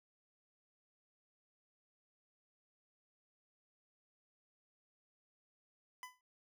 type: tone with exponential decay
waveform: 25% pulse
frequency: 1003 Hz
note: B5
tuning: 26 cents sharp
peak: -39 dBFS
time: 6.03-6.21 s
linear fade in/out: 1 ms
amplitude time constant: 37 ms
effects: none